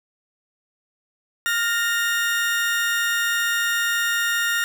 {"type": "tone pair together", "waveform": "35% pulse", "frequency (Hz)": [1410, 1844.8], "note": ["F6", "A#6"], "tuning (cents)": [16, -19], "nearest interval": "perfect fourth", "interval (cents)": 465, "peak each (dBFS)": -21, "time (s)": [1.46, 4.64], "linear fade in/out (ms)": 0, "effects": []}